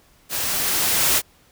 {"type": "noise with level ramp", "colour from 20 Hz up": "white", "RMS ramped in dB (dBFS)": [-25, -17], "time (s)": [0.29, 1.22], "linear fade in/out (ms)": 50, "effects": ["pink hiss -56 dBFS RMS until 1.51 s"]}